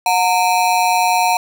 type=ring-modulated tone; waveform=square; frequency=821 Hz; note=G#5; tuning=20 cents flat; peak=-10 dBFS; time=0.06-1.37 s; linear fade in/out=2 ms; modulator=95.3 Hz; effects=none